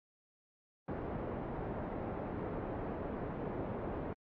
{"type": "low-pass noise", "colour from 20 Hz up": "white", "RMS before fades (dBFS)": -40, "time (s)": [0.88, 4.13], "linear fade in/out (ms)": 2, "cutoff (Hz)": 550, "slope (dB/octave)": 12, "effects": ["low-pass 2000 Hz 12 dB/octave", "AAC 32 kbps"]}